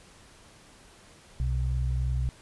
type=tone pair together; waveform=sine; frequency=62.9 / 125.8 Hz; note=B1 / B2; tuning=+32 / +32 cents; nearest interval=octave; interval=1200 cents; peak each=-26 / -30 dBFS; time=1.4-2.29 s; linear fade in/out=0 ms; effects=pink hiss -54 dBFS RMS until 2.41 s + resampled to 24000 Hz